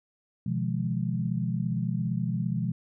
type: chord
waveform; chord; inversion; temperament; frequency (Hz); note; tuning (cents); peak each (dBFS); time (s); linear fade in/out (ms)
sine; F half-diminished seventh; second; just; 125.72 / 157.15 / 174.61 / 209.5; Cb3 / Eb3 / F3 / Ab3; +31 / +18 / 0 / +15; -30 / -35 / -30 / -33; 0.46-2.72; 5
effects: none